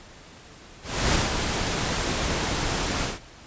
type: noise with ADSR envelope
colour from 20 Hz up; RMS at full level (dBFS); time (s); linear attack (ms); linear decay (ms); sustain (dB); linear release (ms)
pink; -21; 0.82-3.2; 300; 170; -5; 160
effects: pink hiss -47 dBFS RMS until 3.46 s + resampled to 16000 Hz